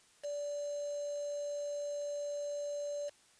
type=tone with quantisation; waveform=sine; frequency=581 Hz; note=D5; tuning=19 cents flat; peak=-36 dBFS; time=0.23-3.1 s; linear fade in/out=20 ms; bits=8; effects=white hiss -65 dBFS RMS until 3.39 s + resampled to 22050 Hz